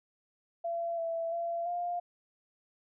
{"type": "tone with pitch steps", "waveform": "sine", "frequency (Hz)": [678, 664, 680, 702], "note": ["E5", "E5", "F5", "F5"], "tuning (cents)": [49, 12, -46, 9], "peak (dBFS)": -31, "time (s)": [0.64, 2], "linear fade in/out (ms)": 10, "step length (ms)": 340, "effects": []}